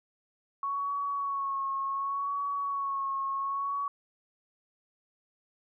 sine tone with vibrato, 1108.7 Hz, C#6, in tune, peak -29 dBFS, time 0.63-3.88 s, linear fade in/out 2 ms, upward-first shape sine, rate 0.68 Hz, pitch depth 32 cents each way, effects none

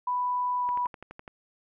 sine tone with pitch glide, 990 to 982 Hz, B5 to B5, +4 to -10 cents, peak -25 dBFS, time 0.07-0.87 s, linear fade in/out 5 ms, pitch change -14 cents, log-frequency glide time 0.58-0.67 s
click train, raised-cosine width 0.5 ms, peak -27 dBFS, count 8, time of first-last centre 0.69-1.278 s, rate 11.9 Hz
effects none

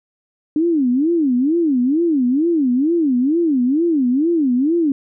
sine tone with vibrato, 290 Hz, D4, 22 cents flat, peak -13 dBFS, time 0.56-4.92 s, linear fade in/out 2 ms, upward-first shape sine, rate 2.2 Hz, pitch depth 300 cents each way, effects none

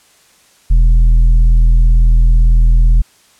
triangle tone with tanh clipping, 41 Hz, E1, 9 cents flat, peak -6 dBFS, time 0.7-3.02 s, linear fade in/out 10 ms, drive 10 dB, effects white hiss -49 dBFS RMS until 3.39 s + low-pass 10000 Hz 12 dB/octave

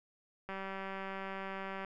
click train, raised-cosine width 0.5 ms, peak -27 dBFS, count 263, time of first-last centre 0.49-1.848 s, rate 193 Hz, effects none

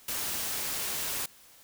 white noise, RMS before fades -33 dBFS, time 0.08-1.26 s, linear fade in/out 5 ms, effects white hiss -56 dBFS RMS until 1.63 s

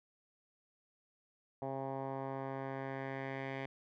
10% pulse tone with low-pass filter sweep, 134.8 Hz, C#3, 48 cents flat, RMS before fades -41 dBFS, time 1.62-3.66 s, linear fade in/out 2 ms, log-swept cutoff 790 to 2400 Hz, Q 2.1, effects none

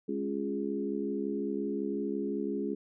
harmonic tone with a mistuned harmonic, 69 Hz, C#2, 7 cents flat, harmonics 3 / 4 / 5 / 6, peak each -36 / -35 / -37 / -36 dBFS, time 0.08-2.75 s, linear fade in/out 10 ms, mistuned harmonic 5, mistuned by +17 cents, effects none

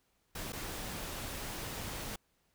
pink noise with dropouts, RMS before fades -41 dBFS, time 0.35-2.16 s, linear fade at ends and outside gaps 5 ms, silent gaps 0.523-0.53 s, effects pink hiss -75 dBFS RMS until 2.54 s

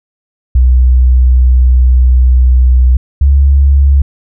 sine tone pair in turn, 62.8 / 69.29 Hz, B1 / C#2, +30 / 0 cents, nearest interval major second, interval 170 cents, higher second, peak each -3 dBFS, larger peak neither, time 0.55-2.97 / 3.21-4.02 s, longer first, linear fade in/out 5 ms, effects none

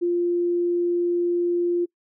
sine tone, 348.6 Hz, F4, 3 cents flat, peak -19 dBFS, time 0.01-1.86 s, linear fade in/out 20 ms, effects noise-tail reverb RT60 0.1 s tail -24 dB re dry

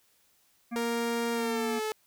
harmonic tone, 235.1 Hz, A#3, 15 cents sharp, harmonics 1 / 3 / 5 / 7 / 9 / 10, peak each -32 / -42 / -46 / -49 / -51 / -52 dBFS, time 0.71-1.8 s, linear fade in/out 20 ms
sawtooth tone with pitch glide, 466.2 to 432.5 Hz, A#4 to A4, 0 to -30 cents, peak -26 dBFS, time 0.76-1.92 s, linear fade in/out 0 ms, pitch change -130 cents, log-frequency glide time 1.33-1.77 s
effects white hiss -67 dBFS RMS until 2.06 s

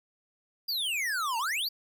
square exponential two-way sweep, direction down then up, 4901 to 880 to 4901 Hz, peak -29 dBFS, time 0.68-1.69 s, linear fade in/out 10 ms, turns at 1.38 s, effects none

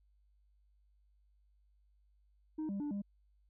sine tone with pitch steps, 311 / 198.8 / 293.1 / 201.4 Hz, D#4 / G3 / D4 / G3, -1 / +25 / -3 / +47 cents, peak -33 dBFS, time 2.58-3.02 s, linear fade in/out 10 ms, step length 110 ms, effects tanh soft clip ceiling -35 dBFS + added 50 Hz sine -67 dBFS peak until 3.49 s

